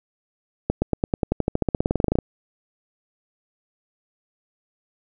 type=accelerating click train; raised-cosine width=2 ms; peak=-6 dBFS; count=23; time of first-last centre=0.7-2.187 s; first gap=120 ms; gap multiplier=0.94; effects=none